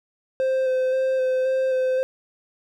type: tone with vibrato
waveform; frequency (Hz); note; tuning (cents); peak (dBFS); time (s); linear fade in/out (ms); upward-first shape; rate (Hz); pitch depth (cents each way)
triangle; 520; C5; -11; -17; 0.4-2.03; 0; square; 1.9; 14
effects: none